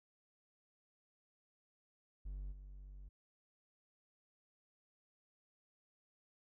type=tone with level steps; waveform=triangle; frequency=48 Hz; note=G1; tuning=36 cents flat; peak=-40 / -48 dBFS; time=2.25-3.09 s; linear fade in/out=10 ms; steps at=2.51 s; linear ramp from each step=20 ms; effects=none